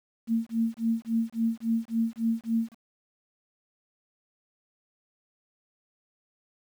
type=tone with tremolo; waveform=sine; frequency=227.6 Hz; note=A#3; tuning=41 cents flat; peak=-21 dBFS; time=0.27-2.75 s; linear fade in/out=50 ms; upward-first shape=sine; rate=3.6 Hz; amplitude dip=100%; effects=9-bit